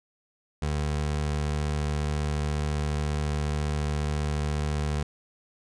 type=tone; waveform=25% pulse; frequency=74.5 Hz; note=D2; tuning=25 cents sharp; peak=-22 dBFS; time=0.62-5.03 s; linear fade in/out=5 ms; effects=resampled to 22050 Hz